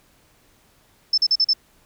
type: tone bursts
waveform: sine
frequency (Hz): 5274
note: E8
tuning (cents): 0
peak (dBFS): -14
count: 5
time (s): 1.13-1.534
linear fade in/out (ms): 5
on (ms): 48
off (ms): 41
effects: pink hiss -58 dBFS RMS until 1.85 s